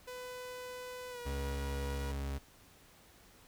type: tone with pitch glide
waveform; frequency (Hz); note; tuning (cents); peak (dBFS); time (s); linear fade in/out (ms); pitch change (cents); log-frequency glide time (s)
sawtooth; 500 to 482.7; B4 to B4; +21 to -40; -39; 0.07-2.12; 10; -61; 1.1-1.2
type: tone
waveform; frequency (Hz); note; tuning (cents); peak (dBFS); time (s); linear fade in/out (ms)
40% pulse; 69.3; C#2; 0; -35; 1.25-2.39; 20
effects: pink hiss -61 dBFS RMS until 3.47 s